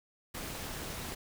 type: noise with amplitude modulation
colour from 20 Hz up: pink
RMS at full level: -38 dBFS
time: 0.34-1.15 s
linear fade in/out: 10 ms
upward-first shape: sine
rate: 223 Hz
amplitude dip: 55%
effects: none